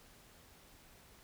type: silence
effects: pink hiss -61 dBFS RMS until 1.23 s